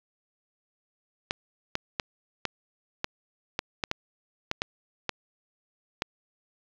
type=clicks; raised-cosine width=0.2 ms; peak=-9 dBFS; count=12; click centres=1.309 / 1.754 / 1.998 / 2.453 / 3.044 / 3.591 / 3.838 / 3.914 / 4.514 / 4.619 / 5.093 / 6.021 s; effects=low-pass 5000 Hz 12 dB/octave + 7-bit